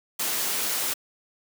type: noise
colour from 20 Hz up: white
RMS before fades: -27 dBFS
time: 0.19-0.94 s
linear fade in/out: 10 ms
effects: high-pass 200 Hz 12 dB/octave